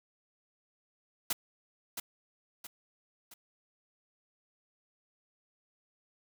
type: noise with echo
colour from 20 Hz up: white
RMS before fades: -31 dBFS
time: 1.3-1.33 s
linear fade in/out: 5 ms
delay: 670 ms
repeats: 3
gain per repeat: -7 dB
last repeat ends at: 3.34 s
effects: none